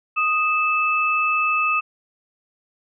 sine tone pair together, 1244.5 / 2623 Hz, D#6 / E7, 0 / -9 cents, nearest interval octave + minor second, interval 1291 cents, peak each -20 / -20 dBFS, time 0.16-1.81 s, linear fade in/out 20 ms, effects none

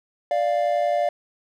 triangle tone pair together, 587.3 / 698.4 Hz, D5 / F5, 0 / 0 cents, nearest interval minor third, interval 300 cents, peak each -20 dBFS, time 0.31-1.09 s, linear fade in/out 2 ms, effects none

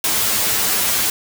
white noise with comb filter, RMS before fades -18 dBFS, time 0.04-1.1 s, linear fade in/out 2 ms, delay 9.3 ms, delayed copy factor +0.8, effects none

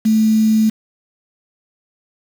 sine tone with quantisation, 218.6 Hz, A3, 11 cents flat, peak -10 dBFS, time 0.05-0.7 s, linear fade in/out 10 ms, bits 5, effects none

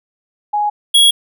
sine / square tone pair in turn, 833 / 3323 Hz, G#5 / G#7, +5 / 0 cents, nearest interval 2 octaves, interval 2395 cents, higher second, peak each -13 / -7 dBFS, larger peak second, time 0.53-0.7 / 0.94-1.11 s, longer neither, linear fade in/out 10 ms, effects none

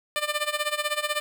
10% pulse tone with tremolo, 597 Hz, D5, 28 cents sharp, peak -14 dBFS, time 0.16-1.2 s, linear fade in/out 0 ms, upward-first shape sine, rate 16 Hz, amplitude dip 85%, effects none

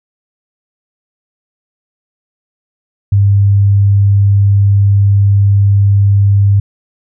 sine tone, 100 Hz, G2, 35 cents sharp, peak -5 dBFS, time 3.12-6.6 s, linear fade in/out 5 ms, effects none

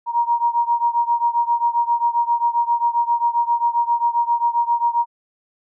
sine beating tone pair, 941 / 948.5 Hz, A#5 / A#5, +16 / +30 cents, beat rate 7.5 Hz, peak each -18 / -20 dBFS, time 0.06-5.06 s, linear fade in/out 50 ms, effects none

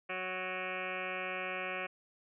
sine tone with frequency modulation, 1480 Hz, F#6, in tune, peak -35 dBFS, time 0.09-1.87 s, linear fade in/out 10 ms, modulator 185 Hz, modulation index 6.4, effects none

